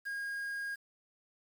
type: tone with quantisation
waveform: triangle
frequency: 1629 Hz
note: G#6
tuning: 34 cents flat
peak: -34 dBFS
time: 0.05-0.76 s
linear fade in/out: 20 ms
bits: 9
effects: none